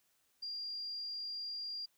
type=tone; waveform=sine; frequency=4786 Hz; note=D8; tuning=32 cents sharp; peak=-39 dBFS; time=0.42-1.86 s; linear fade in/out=10 ms; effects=white hiss -75 dBFS RMS until 1.97 s